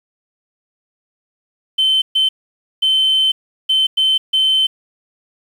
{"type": "tone bursts at uneven times", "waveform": "sine", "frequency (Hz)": 3078, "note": "G7", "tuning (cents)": -32, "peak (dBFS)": -10, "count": 6, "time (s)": [[1.78, 2.02], [2.15, 2.29], [2.82, 3.32], [3.69, 3.87], [3.97, 4.18], [4.33, 4.67]], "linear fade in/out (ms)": 10, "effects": ["tanh soft clip ceiling -7 dBFS", "7-bit"]}